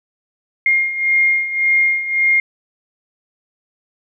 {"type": "beating tone pair", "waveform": "sine", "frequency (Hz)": [2126, 2127.8], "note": ["C7", "C7"], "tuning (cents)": [27, 29], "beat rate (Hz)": 1.8, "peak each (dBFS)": [-19, -14], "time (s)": [0.66, 2.4], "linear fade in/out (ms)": 2, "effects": []}